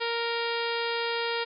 harmonic tone with a mistuned harmonic, 466.2 Hz, A#4, in tune, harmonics 1 / 2 / 3 / 4 / 5 / 6 / 7 / 8 / 9 / 10, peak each -31 / -34 / -36 / -37 / -38 / -39 / -39 / -40 / -41 / -41 dBFS, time 0-1.45 s, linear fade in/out 20 ms, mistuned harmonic 10, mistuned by +63 cents, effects none

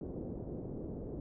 white low-pass noise, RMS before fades -42 dBFS, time 0.01-1.2 s, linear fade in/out 2 ms, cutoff 430 Hz, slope 24 dB/octave, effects none

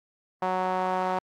sawtooth tone with band-pass filter, 185 Hz, F#3, in tune, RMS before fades -27 dBFS, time 0.42-1.19 s, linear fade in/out 5 ms, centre 850 Hz, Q 2.4, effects AAC 64 kbps

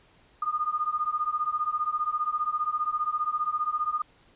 sine beating tone pair, 1214 / 1229 Hz, D#6 / D#6, -43 / -22 cents, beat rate 15 Hz, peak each -29 / -28 dBFS, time 0.42-4.02 s, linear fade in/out 5 ms, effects pink hiss -60 dBFS RMS until 4.35 s + resampled to 8000 Hz

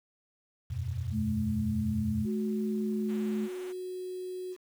sine chord, E suspended second, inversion none, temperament equal, 82.41 / 92.5 / 123.47 Hz, E2 / F#2 / B2, 0 / 0 / 0 cents, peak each -37 / -35 / -35 dBFS, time 0.7-2.26 s, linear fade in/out 10 ms
sine tone, 214.5 Hz, A3, 44 cents flat, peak -29 dBFS, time 1.11-3.49 s, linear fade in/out 50 ms
sine tone with pitch glide, 370 to 367 Hz, F#4 to F#4, 0 to -14 cents, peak -35 dBFS, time 2.24-4.57 s, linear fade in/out 50 ms, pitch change -14 cents, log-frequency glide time 2.63-3.07 s
5% pulse tone with vibrato, 259.8 Hz, C4, 12 cents flat, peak -38 dBFS, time 3.08-3.73 s, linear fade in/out 20 ms, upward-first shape triangle, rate 17 Hz, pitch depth 250 cents each way
effects 9-bit

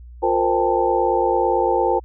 sine tone cluster, 354.7 / 460.3 / 518 / 798 / 887 Hz, F4 / A#4 / C5 / G5 / A5, +27 / -22 / -17 / +31 / +14 cents, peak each -22 dBFS, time 0.22-2 s, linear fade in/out 20 ms, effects added 60 Hz sine -37 dBFS peak until 2.04 s

